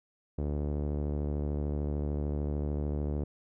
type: tone with low-pass filter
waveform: sawtooth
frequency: 73.42 Hz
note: D2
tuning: in tune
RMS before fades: -32 dBFS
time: 0.38-3.24 s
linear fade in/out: 5 ms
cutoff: 470 Hz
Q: 1.3
effects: none